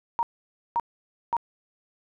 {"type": "tone bursts", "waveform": "sine", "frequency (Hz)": 937, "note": "A#5", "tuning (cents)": 9, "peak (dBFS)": -21, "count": 3, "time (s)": [0.19, 1.367], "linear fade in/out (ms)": 0, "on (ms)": 39, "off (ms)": 530, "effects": []}